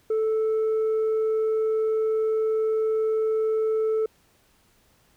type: tone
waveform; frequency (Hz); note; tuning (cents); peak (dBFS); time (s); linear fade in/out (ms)
sine; 438.8; A4; -5; -18; 0.1-4.06; 5
effects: tanh soft clip ceiling -20 dBFS + pink hiss -62 dBFS RMS until 5.16 s